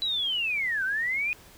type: linear two-way sweep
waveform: sine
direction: down then up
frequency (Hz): 3976 to 1487 to 2492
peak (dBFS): -25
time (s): 0.02-1.33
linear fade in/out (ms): 0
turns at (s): 0.84
effects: pink hiss -52 dBFS RMS until 1.57 s